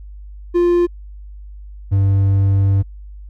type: tone pair in turn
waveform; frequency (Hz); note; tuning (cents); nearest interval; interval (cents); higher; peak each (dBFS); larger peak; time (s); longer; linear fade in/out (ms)
triangle; 349.2 / 97.99; F4 / G2; 0 / 0; octave + minor seventh; 2200; first; -9; neither; 0.54-0.87 / 1.91-2.83; second; 20
effects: added 50 Hz sine -32 dBFS peak until 3.29 s